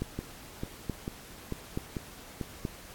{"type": "two click trains", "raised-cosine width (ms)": 3, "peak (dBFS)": [-18, -20], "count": [4, 6], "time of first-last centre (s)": [[0.02, 2.652], [0.19, 2.412]], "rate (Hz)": [1.14, 2.25], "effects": ["pink hiss -49 dBFS RMS until 2.94 s", "AAC 64 kbps"]}